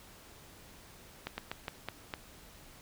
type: slowing click train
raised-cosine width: 0.3 ms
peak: -20 dBFS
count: 6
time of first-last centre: 1.27-2.138 s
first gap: 110 ms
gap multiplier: 1.23
effects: pink hiss -55 dBFS RMS until 2.81 s